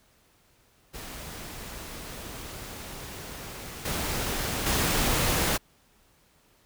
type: noise with level steps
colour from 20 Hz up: pink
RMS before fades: -40 / -30 / -25 dBFS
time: 0.93-5.58 s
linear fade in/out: 20 ms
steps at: 3.85 / 4.66 s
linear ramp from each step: 5 ms
effects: pink hiss -63 dBFS RMS until 6.65 s